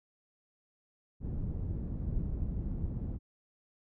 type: low-pass noise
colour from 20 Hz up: pink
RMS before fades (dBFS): -35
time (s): 1.2-3.19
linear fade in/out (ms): 50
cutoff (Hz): 180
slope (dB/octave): 12
effects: none